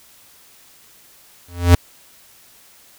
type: tone with exponential growth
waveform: square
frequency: 87.31 Hz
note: F2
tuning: in tune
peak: -4 dBFS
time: 1.48-1.75 s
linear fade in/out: 5 ms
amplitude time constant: 57 ms
effects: white hiss -49 dBFS RMS until 2.98 s